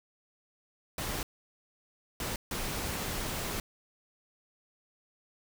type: noise bursts at uneven times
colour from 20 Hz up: pink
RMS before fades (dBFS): -35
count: 3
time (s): 0.98-1.23 / 2.2-2.36 / 2.51-3.6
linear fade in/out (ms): 2
effects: none